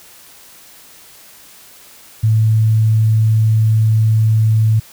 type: tone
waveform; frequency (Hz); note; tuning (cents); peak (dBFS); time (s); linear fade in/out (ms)
sine; 110; A2; 0; -9; 2.23-4.8; 10
effects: white hiss -42 dBFS RMS until 4.92 s